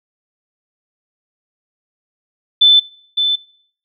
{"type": "tone with echo", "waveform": "sine", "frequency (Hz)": 3520, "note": "A7", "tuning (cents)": 0, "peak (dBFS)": -5, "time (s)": [2.61, 2.8], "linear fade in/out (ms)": 10, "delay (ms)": 560, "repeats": 1, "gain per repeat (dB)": -7, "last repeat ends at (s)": 3.36, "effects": ["noise-tail reverb RT60 0.7 s tail -25 dB re dry"]}